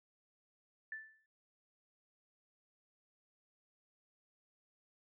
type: tone with exponential decay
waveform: sine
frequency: 1760 Hz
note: A6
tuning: in tune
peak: -39 dBFS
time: 0.92-1.26 s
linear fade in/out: 2 ms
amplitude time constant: 73 ms
effects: none